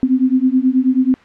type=beating tone pair; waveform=sine; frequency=253.8 / 263.1 Hz; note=B3 / C4; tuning=+47 / +10 cents; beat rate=9.3 Hz; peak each=-14 dBFS; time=0.03-1.14 s; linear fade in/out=0 ms; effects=white hiss -45 dBFS RMS until 1.24 s + low-pass 2000 Hz 12 dB/octave

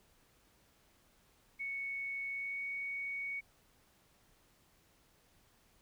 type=tone with pitch glide; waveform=sine; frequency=2217 to 2232 Hz; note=C#7 to C#7; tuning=0 to +11 cents; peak=-37 dBFS; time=1.59-3.41 s; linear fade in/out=20 ms; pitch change=+11 cents; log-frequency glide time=2.31-2.64 s; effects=pink hiss -69 dBFS RMS until 5.81 s

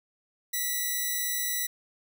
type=tone; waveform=5% pulse; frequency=1961 Hz; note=B6; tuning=13 cents flat; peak=-17 dBFS; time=0.53-1.67 s; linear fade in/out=10 ms; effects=none

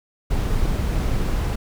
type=noise; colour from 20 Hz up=brown; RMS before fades=-21 dBFS; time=0.3-1.56 s; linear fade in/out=10 ms; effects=none

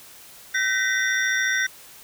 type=tone cluster; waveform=sine; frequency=1531 / 1879 / 1993 / 3570 / 5690 Hz; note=G6 / A#6 / B6 / A7 / F8; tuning=-41 / +13 / +15 / +24 / +31 cents; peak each=-23 / -26 / -27 / -31 / -31 dBFS; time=0.54-1.67 s; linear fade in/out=10 ms; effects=white hiss -46 dBFS RMS until 2.03 s

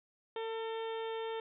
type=harmonic tone; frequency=449.6 Hz; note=A4; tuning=37 cents sharp; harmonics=1 / 2 / 3 / 4 / 5 / 6 / 7 / 8; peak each=-37 / -43 / -51 / -52 / -55 / -57 / -52 / -54 dBFS; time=0.36-1.4 s; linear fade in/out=2 ms; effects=none

